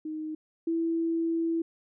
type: tone pair in turn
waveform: sine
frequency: 311.1 / 330.5 Hz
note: D#4 / E4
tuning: 0 / +5 cents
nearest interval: minor second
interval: 105 cents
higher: second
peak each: -32 / -25 dBFS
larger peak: second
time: 0.05-0.35 / 0.67-1.62 s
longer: second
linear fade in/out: 5 ms
effects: none